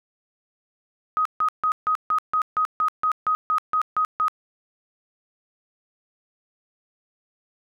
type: tone bursts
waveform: sine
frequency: 1256 Hz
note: D#6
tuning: 16 cents sharp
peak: -18 dBFS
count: 14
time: 1.17-4.282 s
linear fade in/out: 0 ms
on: 83 ms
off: 150 ms
effects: none